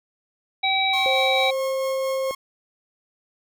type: harmonic tone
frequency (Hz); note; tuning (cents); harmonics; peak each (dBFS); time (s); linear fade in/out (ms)
769; G5; -33; 1 / 3 / 5; -23 / -23 / -23; 0.63-1.51; 10
type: tone with tremolo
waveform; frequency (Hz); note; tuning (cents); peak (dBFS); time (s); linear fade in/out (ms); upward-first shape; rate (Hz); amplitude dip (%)
sawtooth; 1082; C#6; -42; -26; 0.93-2.35; 5; sine; 4.5; 35
type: tone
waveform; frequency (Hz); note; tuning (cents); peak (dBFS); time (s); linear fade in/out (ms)
sine; 530; C5; +22; -22; 1.06-2.31; 0
effects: none